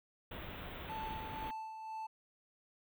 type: band-stop noise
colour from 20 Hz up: pink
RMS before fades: -46 dBFS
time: 0.31-1.51 s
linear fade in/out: 5 ms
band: 3700 to 15000 Hz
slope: 96 dB/octave
type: tone with tremolo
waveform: triangle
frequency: 880 Hz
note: A5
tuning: in tune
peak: -38 dBFS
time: 0.89-2.07 s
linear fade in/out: 10 ms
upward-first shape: sine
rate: 2 Hz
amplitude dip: 45%
effects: none